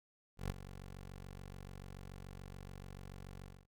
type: tone with ADSR envelope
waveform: 15% pulse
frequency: 46.95 Hz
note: F#1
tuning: 26 cents sharp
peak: -29 dBFS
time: 0.37-3.67 s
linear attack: 130 ms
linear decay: 23 ms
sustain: -13 dB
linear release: 240 ms
effects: none